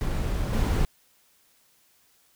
brown noise with level steps, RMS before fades -27 / -23 dBFS, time 0.01-0.85 s, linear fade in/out 0 ms, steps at 0.53 s, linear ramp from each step 2 ms, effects white hiss -63 dBFS RMS until 2.35 s

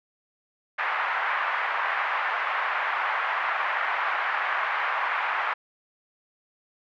pink band-pass noise, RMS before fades -27 dBFS, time 0.78-5.54 s, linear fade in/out 10 ms, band 860 to 2100 Hz, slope 24 dB/octave, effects none

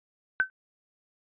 sine tone with exponential decay, 1530 Hz, G6, 42 cents flat, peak -16 dBFS, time 0.4-0.5 s, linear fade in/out 0 ms, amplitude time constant 21 ms, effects resampled to 8000 Hz

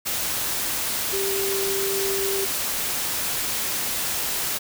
sine tone in noise, 392 Hz, G4, in tune, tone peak -25 dBFS, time 1.12-2.46 s, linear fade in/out 20 ms, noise white, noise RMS -26 dBFS, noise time 0.05-4.59 s, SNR -2 dB, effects none

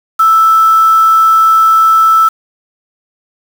sine tone with quantisation, 1318.5 Hz, E6, in tune, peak -4 dBFS, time 0.19-2.29 s, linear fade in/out 10 ms, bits 4, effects none

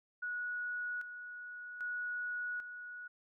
sine tone with tremolo, 1462 Hz, F#6, 21 cents flat, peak -36 dBFS, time 0.22-3.08 s, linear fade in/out 10 ms, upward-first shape square, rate 0.63 Hz, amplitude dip 60%, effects none

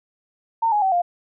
sine tone with pitch steps, 910 / 834.5 / 765.2 / 701.7 Hz, A#5 / G#5 / G5 / F5, -42 / +8 / -42 / +8 cents, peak -16 dBFS, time 0.62-1.02 s, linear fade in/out 10 ms, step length 100 ms, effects none

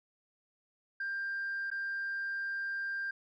sine tone with dropouts, 1590 Hz, G6, 24 cents sharp, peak -32 dBFS, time 1-3.11 s, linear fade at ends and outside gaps 5 ms, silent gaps 1.703-1.714 s, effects tanh soft clip ceiling -31 dBFS

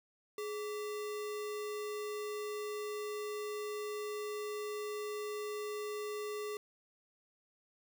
sine tone with sample-and-hold, 420 Hz, G#4, 19 cents sharp, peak -37 dBFS, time 0.38-6.57 s, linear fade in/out 2 ms, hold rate 1575 Hz, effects none

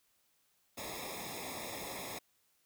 pink noise with comb filter, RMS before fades -43 dBFS, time 0.77-2.19 s, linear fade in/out 10 ms, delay 0.67 ms, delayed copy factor -0.95, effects white hiss -74 dBFS RMS until 2.65 s

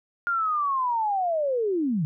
sine linear sweep, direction down, 1418 to 142.3 Hz, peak -22 dBFS, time 0.27-2.05 s, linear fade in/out 0 ms, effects none

